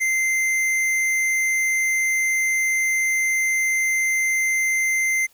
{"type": "tone with hard clipping", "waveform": "sine", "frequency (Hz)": 2081, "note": "C7", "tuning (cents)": -10, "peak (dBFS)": -20, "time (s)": [0, 5.27], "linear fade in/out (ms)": 20, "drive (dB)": 12, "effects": ["white hiss -57 dBFS RMS until 5.33 s"]}